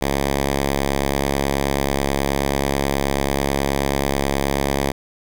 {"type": "tone", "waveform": "5% pulse", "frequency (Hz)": 69.3, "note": "C#2", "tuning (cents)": 0, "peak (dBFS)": -7, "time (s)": [0.01, 4.92], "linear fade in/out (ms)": 10, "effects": []}